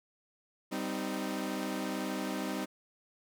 sawtooth chord, C minor, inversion second, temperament equal with one note detuned, 196 / 257.9 / 311.1 Hz, G3 / C4 / Eb4, 0 / -25 / 0 cents, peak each -34 dBFS, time 0.71-2.66 s, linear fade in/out 20 ms, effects none

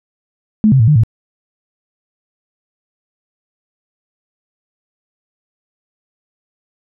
sine tone with pitch steps, 215.1 / 133.2 / 111.2 / 150.5 / 111.9 Hz, A3 / C3 / A2 / D3 / A2, -39 / +31 / +19 / +43 / +30 cents, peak -6 dBFS, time 0.64-1.035 s, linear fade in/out 0 ms, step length 79 ms, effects none

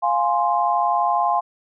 sine chord, F minor, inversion none, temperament equal, 698.5 / 830.6 / 1046.5 Hz, F5 / Ab5 / C6, 0 / 0 / 0 cents, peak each -21 dBFS, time 0.02-1.41 s, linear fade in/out 20 ms, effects none

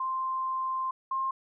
sine tone pair in turn, 1046.5 / 1062.3 Hz, C6 / C6, 0 / +26 cents, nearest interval unison, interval 26 cents, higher second, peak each -28 / -27 dBFS, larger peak second, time 0-0.91 / 1.11-1.31 s, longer first, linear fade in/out 5 ms, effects none

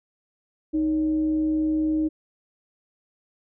sine tone with frequency modulation, 311.1 Hz, D#4, in tune, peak -20 dBFS, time 0.73-2.09 s, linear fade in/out 20 ms, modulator 254 Hz, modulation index 0.23, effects none

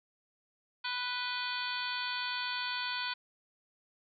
harmonic tone with a mistuned harmonic, 493.9 Hz, B4, in tune, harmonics 2 / 3 / 4 / 5 / 6 / 7 / 8 / 9, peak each -40 / -39 / -46 / -41 / -44 / -42 / -45 / -41 dBFS, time 0.84-3.14 s, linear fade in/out 10 ms, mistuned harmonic 6, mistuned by +78 cents, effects none

